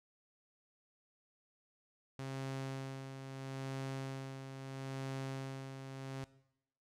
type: tone with tremolo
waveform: sawtooth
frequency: 134.2 Hz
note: C3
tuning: 44 cents sharp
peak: -35 dBFS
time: 2.19-6.24 s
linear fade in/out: 0 ms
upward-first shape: sine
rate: 0.76 Hz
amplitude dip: 55%
effects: noise-tail reverb RT60 0.8 s tail -18 dB re dry + low-pass 9000 Hz 12 dB/octave